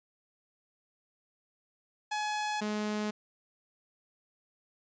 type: tone pair in turn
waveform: sawtooth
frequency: 845 / 211.2 Hz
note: G#5 / G#3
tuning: +30 / +29 cents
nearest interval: 2 octaves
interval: 2401 cents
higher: first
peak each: -27 dBFS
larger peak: neither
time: 2.11-2.61 / 2.61-3.11 s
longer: neither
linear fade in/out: 10 ms
effects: resampled to 16000 Hz